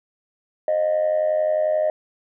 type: tone with amplitude modulation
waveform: sine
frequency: 618 Hz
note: D#5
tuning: 12 cents flat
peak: -13 dBFS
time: 0.68-1.9 s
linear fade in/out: 2 ms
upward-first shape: sine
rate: 91.3 Hz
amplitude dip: 70%
effects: tanh soft clip ceiling -13 dBFS